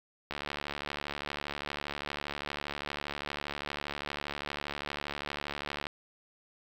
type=click train; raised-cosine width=0.3 ms; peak=-19 dBFS; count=404; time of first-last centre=0.31-5.869 s; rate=72.5 Hz; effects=8-bit